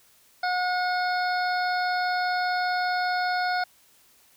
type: harmonic tone with a mistuned harmonic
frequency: 725 Hz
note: F#5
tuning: 35 cents flat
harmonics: 1 / 2 / 3 / 5 / 6 / 7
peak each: -25 / -28 / -37 / -44 / -36 / -40 dBFS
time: 0.43-3.64 s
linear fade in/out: 5 ms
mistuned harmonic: 7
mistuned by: +15 cents
effects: white hiss -59 dBFS RMS until 4.36 s